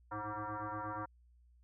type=tone with frequency modulation; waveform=sine; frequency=109.7 Hz; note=A2; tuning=5 cents flat; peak=-38 dBFS; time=0.11-1.06 s; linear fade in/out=10 ms; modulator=211 Hz; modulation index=6.3; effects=added 60 Hz sine -62 dBFS peak until 1.63 s